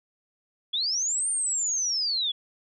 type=linear two-way sweep; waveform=sine; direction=up then down; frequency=3322 to 9000 to 3322 Hz; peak=-24 dBFS; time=0.73-2.32 s; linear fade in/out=10 ms; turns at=1.29 s; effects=none